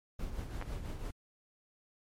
brown noise with tremolo, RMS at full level -37 dBFS, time 0.19-1.11 s, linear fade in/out 5 ms, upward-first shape triangle, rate 6 Hz, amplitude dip 60%
clicks, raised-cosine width 0.5 ms, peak -26 dBFS, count 2, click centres 0.614 / 0.624 s
effects MP3 64 kbps

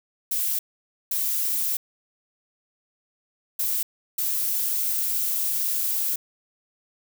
violet noise bursts at uneven times, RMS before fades -25 dBFS, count 4, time 0.31-0.59 / 1.11-1.77 / 3.59-3.83 / 4.18-6.16 s, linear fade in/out 5 ms, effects none

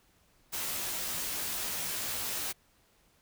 white noise with comb filter, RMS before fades -35 dBFS, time 0.52-2.53 s, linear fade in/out 20 ms, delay 15 ms, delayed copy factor -0.8, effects pink hiss -67 dBFS RMS until 3.21 s

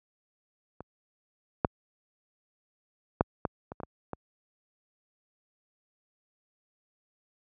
clicks, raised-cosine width 1 ms, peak -26 / -8 / -7 / -13 / -24 / -25 / -22 / -20 dBFS, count 8, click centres 0.806 / 1.648 / 3.209 / 3.452 / 3.719 / 3.802 / 3.834 / 4.133 s, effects high-pass 60 Hz 12 dB/octave

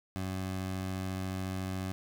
20% pulse tone, 94.1 Hz, F#2, 30 cents sharp, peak -29 dBFS, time 0.16-1.92 s, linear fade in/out 0 ms, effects 11-bit

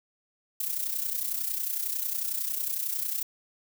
violet noise with amplitude modulation, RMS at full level -28 dBFS, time 0.6-3.23 s, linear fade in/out 5 ms, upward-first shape sine, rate 31 Hz, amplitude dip 65%, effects none

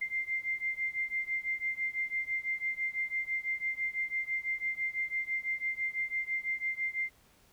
sine beating tone pair, 2093 / 2099 Hz, C7 / C7, 0 / +5 cents, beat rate 6 Hz, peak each -34 / -35 dBFS, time 0.01-7.1 s, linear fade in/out 10 ms, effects pink hiss -64 dBFS RMS until 7.52 s

